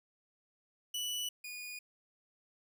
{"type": "tone pair in turn", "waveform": "sawtooth", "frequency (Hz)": [2960, 2454], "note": ["F#7", "D#7"], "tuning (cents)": [0, -25], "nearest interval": "minor third", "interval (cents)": 325, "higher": "first", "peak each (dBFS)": [-32, -39], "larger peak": "first", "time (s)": [[0.94, 1.29], [1.44, 1.79]], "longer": "neither", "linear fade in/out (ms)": 5, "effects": []}